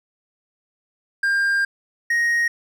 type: tone pair in turn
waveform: triangle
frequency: 1600 / 1873.8 Hz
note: G6 / A#6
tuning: +35 / +8 cents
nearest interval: minor third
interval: 273 cents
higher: second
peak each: -15 dBFS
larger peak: neither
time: 1.23-1.65 / 2.1-2.48 s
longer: first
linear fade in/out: 5 ms
effects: none